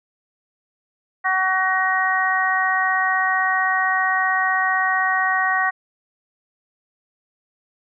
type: harmonic tone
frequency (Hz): 376.3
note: F#4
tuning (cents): +29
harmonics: 2 / 3 / 4 / 5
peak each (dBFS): -23 / -23 / -25 / -20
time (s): 1.24-5.71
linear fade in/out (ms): 20
effects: none

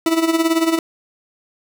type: tone with tremolo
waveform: 40% pulse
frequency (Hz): 327.5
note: E4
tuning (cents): -11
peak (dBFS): -11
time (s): 0.06-0.79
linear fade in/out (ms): 2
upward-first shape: sine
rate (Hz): 18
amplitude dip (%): 70
effects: none

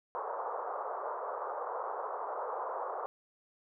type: band-pass noise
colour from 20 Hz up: white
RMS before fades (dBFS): -38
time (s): 0.15-3.06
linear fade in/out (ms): 0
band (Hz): 440 to 1200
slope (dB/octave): 48
effects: none

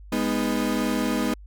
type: chord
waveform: 35% pulse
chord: G# minor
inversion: none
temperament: equal with one note detuned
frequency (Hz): 205.4 / 246.9 / 311.1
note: G#3 / B3 / D#4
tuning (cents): -19 / 0 / 0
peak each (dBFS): -26 / -24 / -26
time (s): 0.12-1.34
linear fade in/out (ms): 5
effects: added 50 Hz sine -41 dBFS peak until 1.46 s

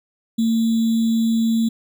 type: tone with sample-and-hold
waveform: sine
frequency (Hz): 226.6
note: A#3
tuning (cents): -49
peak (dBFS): -15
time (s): 0.38-1.69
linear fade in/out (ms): 10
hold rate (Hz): 3675
effects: none

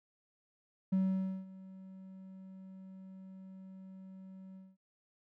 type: tone with ADSR envelope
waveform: triangle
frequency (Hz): 189.6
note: F#3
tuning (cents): +43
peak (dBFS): -24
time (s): 0.92-4.77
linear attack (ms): 11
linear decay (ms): 520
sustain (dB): -22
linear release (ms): 210
effects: tanh soft clip ceiling -21 dBFS

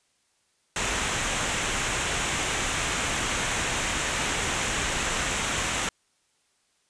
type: noise with comb filter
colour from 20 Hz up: pink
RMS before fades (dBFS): -27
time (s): 0.76-5.89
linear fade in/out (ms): 2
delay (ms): 0.21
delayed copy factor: -0.5
effects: white hiss -69 dBFS RMS until 6.89 s + resampled to 22050 Hz

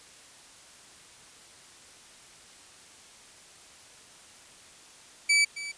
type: tone with echo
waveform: sawtooth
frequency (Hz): 2302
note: D7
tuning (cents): -35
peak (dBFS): -16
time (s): 5.29-5.45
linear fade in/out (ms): 10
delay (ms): 270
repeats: 1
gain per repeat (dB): -15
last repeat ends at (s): 5.72
effects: white hiss -52 dBFS RMS until 5.77 s + resampled to 22050 Hz

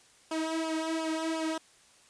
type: tone with flanger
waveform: sawtooth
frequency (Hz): 321.1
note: E4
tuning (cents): -45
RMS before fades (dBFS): -32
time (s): 0.31-1.58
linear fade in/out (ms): 5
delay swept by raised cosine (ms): 0.49 to 2.69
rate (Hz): 2.8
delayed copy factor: -0.85
effects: white hiss -60 dBFS RMS until 2.09 s + resampled to 22050 Hz

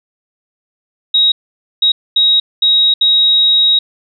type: tone bursts at uneven times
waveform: sine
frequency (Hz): 3800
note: A#7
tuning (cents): +33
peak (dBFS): -7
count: 5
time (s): 1.14-1.32 / 1.82-1.92 / 2.16-2.4 / 2.62-2.94 / 3.01-3.79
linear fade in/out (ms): 5
effects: none

